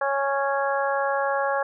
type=harmonic tone; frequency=276.7 Hz; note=C#4; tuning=3 cents flat; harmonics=2 / 3 / 4 / 5 / 6; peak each=-25 / -27 / -29 / -32 / -30 dBFS; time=0.01-1.63 s; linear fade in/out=5 ms; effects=none